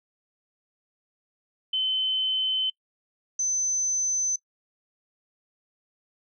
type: tone pair in turn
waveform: sine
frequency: 3060 / 6120 Hz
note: G7 / G8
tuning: -42 / -42 cents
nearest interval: octave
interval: 1200 cents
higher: second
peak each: -23 dBFS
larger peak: neither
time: 1.73-2.7 / 3.39-4.36 s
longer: neither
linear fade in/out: 5 ms
effects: noise-tail reverb RT60 0.1 s tail -24 dB re dry